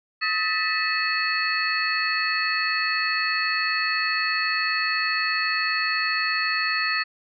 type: tone cluster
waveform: sine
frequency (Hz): 1275 / 1773 / 1958 / 2586 / 4386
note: D#6 / A6 / B6 / E7 / C#8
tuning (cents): +42 / +13 / -15 / -34 / -19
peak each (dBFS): -28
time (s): 0.21-7.04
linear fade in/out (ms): 20
effects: none